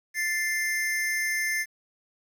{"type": "tone pair together", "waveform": "square", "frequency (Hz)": [1760, 2093], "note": ["A6", "C7"], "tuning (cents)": [0, 0], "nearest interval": "minor third", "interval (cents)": 300, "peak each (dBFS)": [-30, -28], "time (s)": [0.14, 1.66], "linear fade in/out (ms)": 50, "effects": ["9-bit"]}